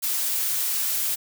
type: noise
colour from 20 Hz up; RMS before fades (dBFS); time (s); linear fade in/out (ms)
blue; -25; 0.02-1.16; 20
effects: none